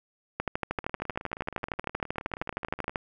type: two click trains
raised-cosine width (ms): 0.5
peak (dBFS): -13 / -24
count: 34 / 41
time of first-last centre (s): 0.4-2.958 / 0.79-2.895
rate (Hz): 12.9 / 19
effects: none